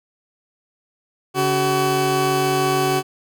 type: tone pair together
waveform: 20% pulse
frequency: 141.1 / 377 Hz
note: C#3 / F#4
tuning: +31 / +32 cents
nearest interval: octave + perfect fourth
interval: 1701 cents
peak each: -18 / -13 dBFS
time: 1.34-3.03 s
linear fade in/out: 50 ms
effects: none